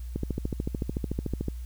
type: click train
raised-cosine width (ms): 3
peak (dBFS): -16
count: 19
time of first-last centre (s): 0.16-1.484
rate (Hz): 13.6
effects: added 60 Hz sine -34 dBFS peak until 1.65 s + white hiss -58 dBFS RMS until 1.65 s